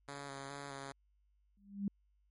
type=tone with vibrato; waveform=5% pulse; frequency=139.4 Hz; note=C#3; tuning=10 cents sharp; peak=-33 dBFS; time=0.08-0.92 s; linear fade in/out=2 ms; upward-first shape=square; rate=2.4 Hz; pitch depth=23 cents each way
type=tone with exponential growth; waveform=sine; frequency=200 Hz; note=G3; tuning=35 cents sharp; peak=-30 dBFS; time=1.57-1.88 s; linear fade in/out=2 ms; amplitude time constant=66 ms
effects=added 50 Hz sine -70 dBFS peak until 2.3 s + MP3 48 kbps